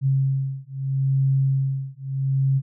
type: beating tone pair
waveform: sine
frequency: 134.8 / 135.57 Hz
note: C#3 / C#3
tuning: -48 / -38 cents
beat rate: 0.77 Hz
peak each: -22 dBFS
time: 0.01-2.62 s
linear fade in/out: 50 ms
effects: none